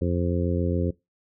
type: harmonic tone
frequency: 87.31 Hz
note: F2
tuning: in tune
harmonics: 1 / 2 / 3 / 4 / 5 / 6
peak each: -25 / -28 / -30 / -31 / -32 / -33 dBFS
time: 0.01-0.91 s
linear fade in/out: 10 ms
effects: noise-tail reverb RT60 0.2 s tail -21 dB re dry